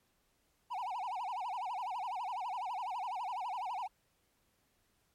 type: tone with vibrato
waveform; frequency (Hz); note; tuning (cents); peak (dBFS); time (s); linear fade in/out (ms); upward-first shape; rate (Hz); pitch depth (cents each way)
triangle; 853; G#5; +46; -34; 0.7-3.88; 20; sine; 12; 280
effects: pink hiss -75 dBFS RMS until 5.14 s + MP3 64 kbps